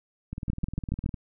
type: two click trains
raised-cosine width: 5 ms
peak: -21 / -15 dBFS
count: 17 / 5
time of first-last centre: 0.33-1.142 / 0.5-1.061 s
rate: 19.7 / 7.13 Hz
effects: none